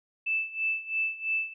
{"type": "tone with tremolo", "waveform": "sine", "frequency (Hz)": 2637, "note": "E7", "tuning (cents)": 0, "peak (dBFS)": -24, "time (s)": [0.26, 1.54], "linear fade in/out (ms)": 10, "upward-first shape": "sine", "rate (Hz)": 3, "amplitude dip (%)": 85, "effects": []}